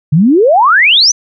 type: exponential sweep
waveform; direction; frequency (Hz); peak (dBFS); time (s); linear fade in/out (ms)
sine; up; 138.59 to 6272; -4; 0.12-1.12; 10
effects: none